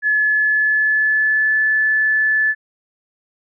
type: tone with pitch glide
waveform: sine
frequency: 1712 to 1736.9 Hz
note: A6 to A6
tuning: -48 to -23 cents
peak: -13 dBFS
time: 0.02-2.55 s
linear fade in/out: 50 ms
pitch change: +25 cents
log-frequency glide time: 0.14-1.59 s
effects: none